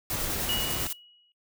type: noise with tremolo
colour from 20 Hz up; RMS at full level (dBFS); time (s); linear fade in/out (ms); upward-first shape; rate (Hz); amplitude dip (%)
blue; -32; 0.1-0.93; 5; square; 10; 35
type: noise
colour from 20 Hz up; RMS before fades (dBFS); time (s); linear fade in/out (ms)
pink; -33; 0.1-0.87; 0
type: tone with exponential decay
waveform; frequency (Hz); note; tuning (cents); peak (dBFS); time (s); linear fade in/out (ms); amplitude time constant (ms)
sine; 2911; F#7; -29; -26; 0.49-1.32; 1; 180
effects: noise-tail reverb RT60 0.2 s tail -24 dB re dry